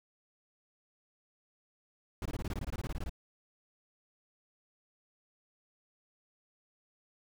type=noise bursts; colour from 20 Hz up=brown; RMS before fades=-36 dBFS; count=16; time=2.22-3.095 s; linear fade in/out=2 ms; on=35 ms; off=21 ms; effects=none